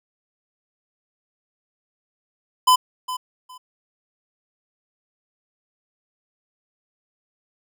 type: tone with echo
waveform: square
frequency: 1011 Hz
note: B5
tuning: 40 cents sharp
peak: -12 dBFS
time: 2.67-2.76 s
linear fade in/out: 10 ms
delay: 410 ms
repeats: 2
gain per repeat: -14 dB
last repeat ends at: 3.58 s
effects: none